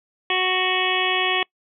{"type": "harmonic tone", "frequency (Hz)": 370, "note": "F#4", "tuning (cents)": 0, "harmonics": [1, 2, 3, 5, 6, 7, 8, 9], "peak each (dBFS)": [-27, -27, -27, -27, -27, -27, -27, -27], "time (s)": [0.3, 1.43], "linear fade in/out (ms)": 2, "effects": ["noise-tail reverb RT60 0.1 s tail -25 dB re dry"]}